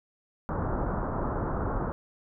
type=low-pass noise; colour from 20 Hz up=pink; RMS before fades=-30 dBFS; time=0.49-1.92 s; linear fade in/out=0 ms; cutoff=1400 Hz; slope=48 dB/octave; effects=none